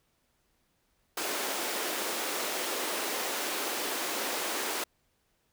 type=high-pass noise; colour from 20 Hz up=pink; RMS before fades=-33 dBFS; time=1.17-4.84 s; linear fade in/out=5 ms; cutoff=310 Hz; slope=24 dB/octave; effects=pink hiss -73 dBFS RMS until 5.52 s